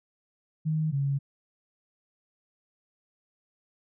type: tone pair in turn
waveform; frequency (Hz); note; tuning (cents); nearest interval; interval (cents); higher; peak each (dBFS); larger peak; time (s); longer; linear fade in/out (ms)
sine; 156.3 / 139.25; D#3 / C#3; +8 / +8; major second; 200; first; -24; neither; 0.65-0.92 / 0.92-1.19; neither; 20
effects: none